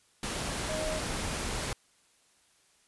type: tone in noise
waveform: sine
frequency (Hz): 624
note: D#5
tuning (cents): +5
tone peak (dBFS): -33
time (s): 0.69-0.99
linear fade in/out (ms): 2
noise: pink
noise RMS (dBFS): -34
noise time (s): 0.23-1.73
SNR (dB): -2
effects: white hiss -66 dBFS RMS until 2.87 s + resampled to 24000 Hz